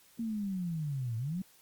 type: linear two-way sweep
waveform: sine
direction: down then up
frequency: 233.1 to 110 to 195.5 Hz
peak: -32 dBFS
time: 0.19-1.42 s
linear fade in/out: 5 ms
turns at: 1.17 s
effects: white hiss -62 dBFS RMS until 1.61 s + Opus 48 kbps